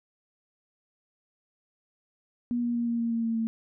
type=tone with pitch steps; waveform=sine; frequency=240.7 / 238.5 / 236.3 / 234.1 / 232 / 229.8 / 227.7 / 225.6 Hz; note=B3 / A#3 / A#3 / A#3 / A#3 / A#3 / A#3 / A3; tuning=-44 / +40 / +24 / +8 / -8 / -25 / -40 / +44 cents; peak=-25 dBFS; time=2.51-3.47 s; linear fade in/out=0 ms; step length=120 ms; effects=none